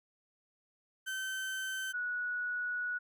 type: tone pair in turn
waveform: 35% pulse / sine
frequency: 1540 / 1466 Hz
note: G6 / F#6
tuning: -31 / -16 cents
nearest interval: minor second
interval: 85 cents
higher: first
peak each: -34 / -33 dBFS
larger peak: second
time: 1.06-1.93 / 1.93-2.99 s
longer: second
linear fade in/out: 20 ms
effects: none